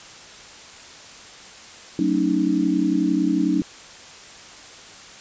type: chord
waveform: sine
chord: D# half-diminished seventh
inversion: first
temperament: just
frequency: 186.68 / 224 / 280 / 311.1 Hz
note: F#3 / A3 / C#4 / D#4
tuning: +16 / +31 / +18 / 0 cents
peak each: -24 / -27 / -22 / -21 dBFS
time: 1.99-3.62 s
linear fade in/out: 2 ms
effects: white hiss -42 dBFS RMS until 5.2 s + resampled to 16000 Hz